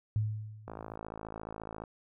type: tone with exponential decay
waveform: sine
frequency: 107.4 Hz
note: A2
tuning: 41 cents flat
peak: -25 dBFS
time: 0.16-0.95 s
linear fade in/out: 0 ms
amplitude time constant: 170 ms
type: click train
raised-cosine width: 1 ms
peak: -27 dBFS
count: 64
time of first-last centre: 0.68-1.838 s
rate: 54.4 Hz
effects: none

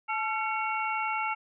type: tone cluster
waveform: sine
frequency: 869 / 1359 / 2220 / 2745 Hz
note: A5 / F6 / C#7 / F7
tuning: -22 / -48 / +2 / -31 cents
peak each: -31 / -33 / -34 / -37 dBFS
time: 0.08-1.35 s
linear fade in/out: 20 ms
effects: none

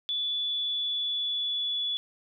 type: tone with pitch glide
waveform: sine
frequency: 3454 to 3424 Hz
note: A7 to A7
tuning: -33 to -48 cents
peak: -27 dBFS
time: 0.09-1.97 s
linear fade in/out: 0 ms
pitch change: -15 cents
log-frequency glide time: 0.19-1.83 s
effects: none

